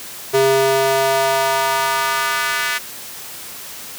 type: tone with high-pass filter sweep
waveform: square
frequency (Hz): 134.5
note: C3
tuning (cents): +48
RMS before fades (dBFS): -17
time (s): 0.33-2.79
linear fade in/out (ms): 20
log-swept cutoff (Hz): 390 to 1700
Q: 2
effects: white hiss -33 dBFS RMS until 3.98 s + high-pass 80 Hz 12 dB/octave